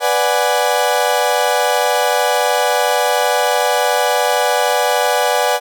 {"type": "chord", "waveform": "35% pulse", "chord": "G# half-diminished seventh", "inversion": "first", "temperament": "equal", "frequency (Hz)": [493.9, 587.3, 740, 830.6], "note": ["B4", "D5", "F#5", "G#5"], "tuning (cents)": [0, 0, 0, 0], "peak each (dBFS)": -17, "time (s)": [0, 5.6], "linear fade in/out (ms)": 50, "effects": []}